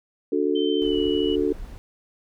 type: chord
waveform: sine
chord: D major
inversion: none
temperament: just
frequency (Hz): 293.7 / 367.1 / 440.5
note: D4 / F#4 / A4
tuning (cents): 0 / -14 / +2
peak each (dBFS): -24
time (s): 0.32-1.53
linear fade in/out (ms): 5
type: tone with pitch glide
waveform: sine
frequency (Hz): 3094 to 2941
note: G7 to F#7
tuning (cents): -23 to -11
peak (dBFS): -31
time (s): 0.55-1.36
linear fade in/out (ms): 10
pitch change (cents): -88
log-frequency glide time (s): 0.8-0.97
type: noise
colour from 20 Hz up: brown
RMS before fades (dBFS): -38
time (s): 0.82-1.78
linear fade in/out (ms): 0
effects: none